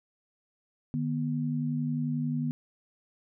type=tone pair together; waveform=sine; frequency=151.97 / 243.2 Hz; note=D#3 / B3; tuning=-40 / -26 cents; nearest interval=minor sixth; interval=814 cents; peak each=-30 / -30 dBFS; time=0.94-2.51 s; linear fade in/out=0 ms; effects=none